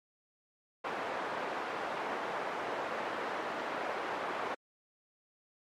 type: band-pass noise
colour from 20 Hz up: pink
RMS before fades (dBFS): -37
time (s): 0.84-4.55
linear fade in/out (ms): 10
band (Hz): 510 to 1500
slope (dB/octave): 12
effects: MP3 64 kbps